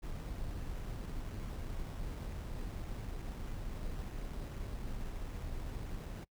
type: noise with sample-and-hold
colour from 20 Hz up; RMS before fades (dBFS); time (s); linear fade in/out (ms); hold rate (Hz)
brown; -41; 0.02-6.25; 20; 4410
effects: noise-tail reverb RT60 0.1 s tail -24 dB re dry